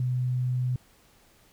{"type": "tone", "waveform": "sine", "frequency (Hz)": 125.9, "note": "B2", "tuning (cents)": 34, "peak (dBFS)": -24, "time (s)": [0, 0.76], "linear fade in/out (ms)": 2, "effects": ["pink hiss -60 dBFS RMS until 1.52 s"]}